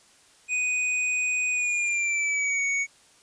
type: tone with pitch glide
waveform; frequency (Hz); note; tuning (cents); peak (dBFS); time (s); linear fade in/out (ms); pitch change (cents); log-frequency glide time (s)
square; 2489 to 2230; D#7 to C#7; 0 to +10; -24; 0.48-2.87; 50; -190; 1.5-2.64
effects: white hiss -57 dBFS RMS until 3.22 s + resampled to 22050 Hz